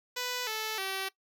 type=tone with pitch steps; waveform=5% pulse; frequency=495.9 / 436.7 / 384.6 Hz; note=B4 / A4 / G4; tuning=+7 / -13 / -33 cents; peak=-21 dBFS; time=0.16-1.09 s; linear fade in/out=10 ms; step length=310 ms; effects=noise-tail reverb RT60 0.1 s tail -20 dB re dry